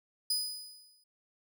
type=tone with exponential decay; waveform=sawtooth; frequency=4978 Hz; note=D#8; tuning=in tune; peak=-24 dBFS; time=0.3-1.04 s; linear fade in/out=5 ms; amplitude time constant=160 ms; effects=none